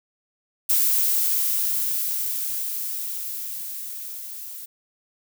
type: noise with level ramp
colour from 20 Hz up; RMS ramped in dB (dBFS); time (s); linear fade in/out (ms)
violet; -19 to -37; 0.69-4.66; 10
effects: none